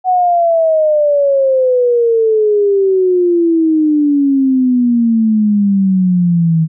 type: exponential sweep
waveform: sine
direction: down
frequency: 746 to 158.5 Hz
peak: -8 dBFS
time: 0.04-6.68 s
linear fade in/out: 50 ms
effects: none